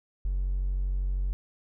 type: tone with hard clipping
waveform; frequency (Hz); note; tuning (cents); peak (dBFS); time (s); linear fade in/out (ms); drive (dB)
triangle; 46.46; F#1; +8; -25; 0.25-1.33; 0; 2
effects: none